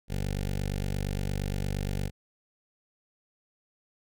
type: tone with notch filter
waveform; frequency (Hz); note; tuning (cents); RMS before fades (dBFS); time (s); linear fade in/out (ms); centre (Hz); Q
15% pulse; 48.62; G1; -13; -31; 0.08-2.11; 50; 1100; 1.1
effects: none